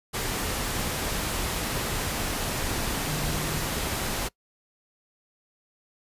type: tone in noise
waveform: sine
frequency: 151.6 Hz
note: D#3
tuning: 45 cents flat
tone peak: -32 dBFS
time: 3.06-3.64 s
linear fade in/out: 20 ms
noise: pink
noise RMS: -29 dBFS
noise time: 0.13-4.29 s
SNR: -6 dB
effects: noise-tail reverb RT60 0.1 s tail -23 dB re dry + resampled to 32000 Hz